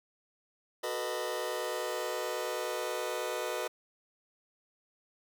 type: chord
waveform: sawtooth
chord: B dominant seventh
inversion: second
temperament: just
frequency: 370.4 / 444.5 / 493.9 / 617.4 Hz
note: F#4 / A4 / B4 / D#5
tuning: +2 / +18 / 0 / -14 cents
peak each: -36 / -36 / -33 / -34 dBFS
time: 0.83-3.68 s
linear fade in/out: 10 ms
effects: none